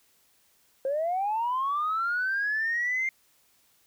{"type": "linear sweep", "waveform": "sine", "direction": "up", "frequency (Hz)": [523.3, 2116], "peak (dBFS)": -24, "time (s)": [0.85, 3.09], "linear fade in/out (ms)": 2, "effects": ["tanh soft clip ceiling -21 dBFS", "white hiss -65 dBFS RMS until 3.86 s"]}